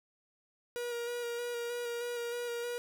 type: tone with vibrato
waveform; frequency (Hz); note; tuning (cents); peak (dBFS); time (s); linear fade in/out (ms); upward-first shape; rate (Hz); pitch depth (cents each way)
45% pulse; 477.4; A#4; +41; -35; 0.76-2.78; 0; square; 3.2; 16
effects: none